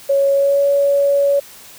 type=tone with pitch glide; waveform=sine; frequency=554.4 to 563.1 Hz; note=C#5 to C#5; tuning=0 to +27 cents; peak=-11 dBFS; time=0.09-1.4 s; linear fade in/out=10 ms; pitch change=+27 cents; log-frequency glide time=0.33-0.62 s; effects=white hiss -40 dBFS RMS until 1.78 s